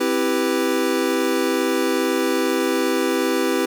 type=chord; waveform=square; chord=C major seventh; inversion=none; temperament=equal; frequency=261.6 / 329.6 / 392 / 493.9 Hz; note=C4 / E4 / G4 / B4; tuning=0 / 0 / 0 / 0 cents; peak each=-25 / -24 / -24 / -25 dBFS; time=0-3.66 s; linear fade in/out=10 ms; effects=none